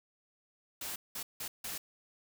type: noise bursts at uneven times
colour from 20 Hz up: white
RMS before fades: -40 dBFS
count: 4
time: 0.81-0.96 / 1.15-1.23 / 1.4-1.48 / 1.64-1.78 s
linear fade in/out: 5 ms
effects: none